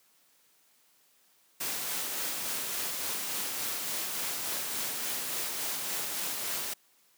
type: noise with tremolo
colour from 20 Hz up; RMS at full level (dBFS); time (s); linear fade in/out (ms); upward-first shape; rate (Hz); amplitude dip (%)
white; -33; 1.6-6.74; 10; sine; 3.5; 25
effects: white hiss -66 dBFS RMS until 7.17 s + high-pass 150 Hz 12 dB/octave